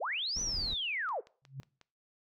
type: linear two-way sweep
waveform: sine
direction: up then down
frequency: 355.7 to 6050 to 355.7 Hz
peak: -32 dBFS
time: 0-1.21 s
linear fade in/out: 20 ms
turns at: 0.41 s
type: noise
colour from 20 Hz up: brown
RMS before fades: -41 dBFS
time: 0.35-0.75 s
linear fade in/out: 20 ms
type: click train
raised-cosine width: 0.2 ms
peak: -38 dBFS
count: 5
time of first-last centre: 1.09-1.813 s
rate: 5.53 Hz
type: tone with exponential growth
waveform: sine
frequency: 135.1 Hz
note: C#3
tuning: 44 cents flat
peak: -35 dBFS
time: 1.42-1.6 s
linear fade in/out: 0 ms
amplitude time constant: 39 ms
effects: noise-tail reverb RT60 0.4 s tail -22 dB re dry